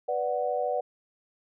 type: chord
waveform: sine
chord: B minor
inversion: none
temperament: equal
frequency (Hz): 493.9 / 587.3 / 740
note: B4 / D5 / F#5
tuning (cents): 0 / 0 / 0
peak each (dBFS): -30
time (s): 0.08-0.81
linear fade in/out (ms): 10
effects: none